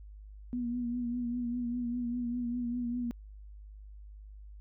sine tone with vibrato, 241.5 Hz, B3, 39 cents flat, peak -31 dBFS, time 0.53-3.11 s, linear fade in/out 0 ms, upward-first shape triangle, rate 5 Hz, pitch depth 48 cents each way, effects added 51 Hz sine -46 dBFS peak until 4.6 s

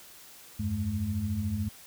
sine tone cluster, 84.8 / 98.5 / 212.5 Hz, E2 / G2 / G#3, +50 / +9 / +40 cents, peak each -35 / -31 / -32 dBFS, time 0.59-1.69 s, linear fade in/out 10 ms, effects white hiss -51 dBFS RMS until 1.86 s

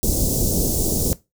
pink band-stop noise, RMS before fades -20 dBFS, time 0.03-1.13 s, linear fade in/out 0 ms, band 510 to 5800 Hz, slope 24 dB/octave, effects noise-tail reverb RT60 0.2 s tail -17 dB re dry

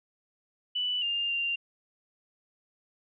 sine tone with pitch steps, 2972 / 2805 / 2782 Hz, F#7 / F7 / F7, +7 / +7 / -7 cents, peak -27 dBFS, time 0.75-1.56 s, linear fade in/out 10 ms, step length 270 ms, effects none

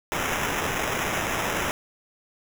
white noise with sample-and-hold, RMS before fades -27 dBFS, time 0.12-1.71 s, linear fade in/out 0 ms, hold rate 4410 Hz, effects none

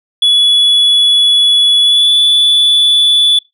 sine tone with pitch glide, 3404 to 3456 Hz, G#7 to A7, +42 to -32 cents, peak -3 dBFS, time 0.22-3.39 s, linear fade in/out 5 ms, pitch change +26 cents, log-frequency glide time 1.81-2.13 s, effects noise-tail reverb RT60 0.2 s tail -24 dB re dry + tanh soft clip ceiling -5 dBFS

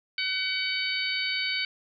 harmonic tone, 755 Hz, F#5, 35 cents sharp, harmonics 2 / 3 / 4 / 5 / 6, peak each -36 / -30 / -33 / -36 / -32 dBFS, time 0.18-1.65 s, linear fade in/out 2 ms, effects none

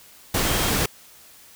sine tone in noise, 3214 Hz, G7, 43 cents sharp, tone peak -33 dBFS, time 0.46-0.7 s, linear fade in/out 5 ms, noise pink, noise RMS -22 dBFS, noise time 0.34-0.86 s, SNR -14 dB, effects white hiss -49 dBFS RMS until 1.55 s

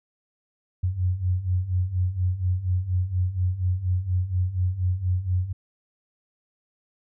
sine beating tone pair, 88.7 / 92.9 Hz, F2 / F#2, +27 / +7 cents, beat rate 4.2 Hz, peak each -27 / -23 dBFS, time 0.83-5.53 s, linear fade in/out 10 ms, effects none

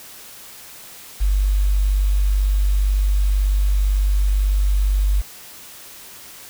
sine tone with quantisation, 49 Hz, G1, in tune, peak -14 dBFS, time 1.2-5.22 s, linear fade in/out 20 ms, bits 7, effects white hiss -40 dBFS RMS until 6.49 s

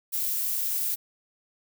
violet noise, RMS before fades -28 dBFS, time 0.12-0.96 s, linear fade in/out 20 ms, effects none

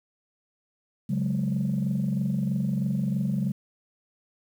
sine chord, C# suspended fourth, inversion none, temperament just, 138.59 / 184.79 / 207.9 Hz, C#3 / F#3 / G#3, 0 / -2 / +2 cents, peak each -27 dBFS, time 1.09-3.52 s, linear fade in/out 10 ms, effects tanh soft clip ceiling -18 dBFS + 9-bit

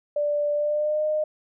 sine tone with pitch glide, 587.3 to 612.6 Hz, D5 to D#5, 0 to -27 cents, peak -21 dBFS, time 0.16-1.24 s, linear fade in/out 5 ms, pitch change +73 cents, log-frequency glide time 0.53-1.05 s, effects none

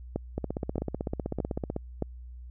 two click trains, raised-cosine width 2 ms, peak -17 / -15 dBFS, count 23 / 4, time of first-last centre 0.38-1.764 / 0.16-2.023 s, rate 15.9 / 1.61 Hz, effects added 61 Hz sine -41 dBFS peak until 2.5 s

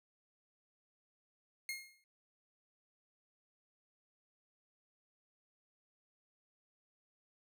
sawtooth tone with exponential decay, 2143 Hz, C7, 41 cents sharp, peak -33 dBFS, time 1.69-2.04 s, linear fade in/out 1 ms, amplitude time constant 75 ms, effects none

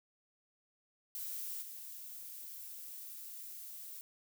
violet noise with level steps, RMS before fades -42 / -48 dBFS, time 1.15-4.01 s, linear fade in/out 0 ms, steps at 1.61 s, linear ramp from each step 20 ms, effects none

